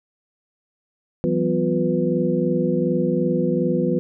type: tone cluster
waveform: sine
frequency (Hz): 166.3 / 189 / 250.3 / 354.6 / 495.2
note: E3 / F#3 / B3 / F4 / B4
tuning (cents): +16 / +37 / +23 / +26 / +5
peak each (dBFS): -24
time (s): 1.24-3.99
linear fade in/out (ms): 0
effects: none